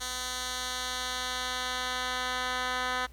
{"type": "tone with band-pass filter sweep", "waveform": "10% pulse", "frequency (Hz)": 252.4, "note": "B3", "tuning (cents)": 38, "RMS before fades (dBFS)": -33, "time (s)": [0, 3.07], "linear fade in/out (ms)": 20, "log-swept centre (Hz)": [5700, 2100], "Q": 0.87, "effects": ["added 60 Hz sine -48 dBFS peak until 3.12 s", "pink hiss -60 dBFS RMS until 3.12 s"]}